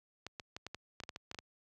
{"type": "clicks", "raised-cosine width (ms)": 0.2, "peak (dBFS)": -25, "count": 12, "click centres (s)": [0.266, 0.398, 0.565, 0.666, 0.746, 1.002, 1.036, 1.092, 1.161, 1.314, 1.346, 1.388], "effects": ["high-pass 60 Hz 12 dB/octave"]}